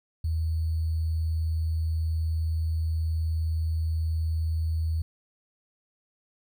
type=tone with sample-and-hold; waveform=sine; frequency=80.5 Hz; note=E2; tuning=41 cents flat; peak=-24 dBFS; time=0.24-5.02 s; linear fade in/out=5 ms; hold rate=4410 Hz; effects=none